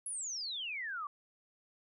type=exponential sweep; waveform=sine; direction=down; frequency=10790 to 1126 Hz; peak=-37 dBFS; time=0.06-1.07 s; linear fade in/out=2 ms; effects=none